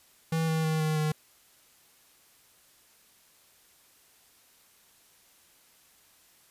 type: tone with pitch steps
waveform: square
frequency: 162.1 / 159.96 / 157.85 / 155.77 / 153.71 Hz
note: E3 / D#3 / D#3 / D#3 / D#3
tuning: -29 / +48 / +25 / +2 / -21 cents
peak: -26 dBFS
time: 0.32-1.12 s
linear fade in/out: 5 ms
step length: 160 ms
effects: white hiss -61 dBFS RMS until 6.5 s + resampled to 32000 Hz